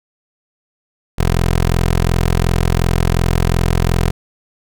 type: tone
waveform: 15% pulse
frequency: 42.77 Hz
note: F1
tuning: 35 cents flat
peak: -6 dBFS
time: 1.18-4.11 s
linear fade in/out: 10 ms
effects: none